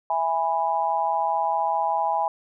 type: chord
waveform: sine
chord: E major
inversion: none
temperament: just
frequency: 659.3 / 824.1 / 988.9 Hz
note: E5 / G#5 / B5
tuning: 0 / -14 / +2 cents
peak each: -28 / -23 / -26 dBFS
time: 0.1-2.28 s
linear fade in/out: 2 ms
effects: none